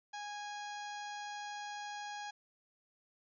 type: harmonic tone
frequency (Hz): 826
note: G#5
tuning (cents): -10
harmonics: 1 / 2 / 3 / 4 / 5 / 6 / 7 / 8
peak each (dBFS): -43 / -48 / -55 / -54 / -56 / -57 / -60 / -57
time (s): 0.13-2.31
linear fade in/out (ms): 10
effects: none